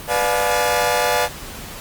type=chord; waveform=sawtooth; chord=B diminished seventh; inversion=none; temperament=just; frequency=493.9 / 592.7 / 711.2 / 853.4 Hz; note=B4 / D5 / F5 / Ab5; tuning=0 / +16 / +31 / +47 cents; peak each=-18 dBFS; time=0.07-1.29 s; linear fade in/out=50 ms; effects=pink hiss -34 dBFS RMS until 1.8 s + Opus 32 kbps